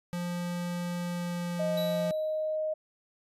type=tone with pitch glide; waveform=square; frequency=175.2 to 173.59 Hz; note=F3 to F3; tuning=+6 to -10 cents; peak=-32 dBFS; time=0.13-2.11 s; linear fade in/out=0 ms; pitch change=-16 cents; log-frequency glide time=1.03-1.88 s
type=tone; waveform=sine; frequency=622.3 Hz; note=D#5; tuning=in tune; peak=-28 dBFS; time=1.59-2.74 s; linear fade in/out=10 ms
type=tone with exponential decay; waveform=square; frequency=3924 Hz; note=B7; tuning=12 cents flat; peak=-36 dBFS; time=1.77-2.56 s; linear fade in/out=5 ms; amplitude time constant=170 ms
effects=resampled to 32000 Hz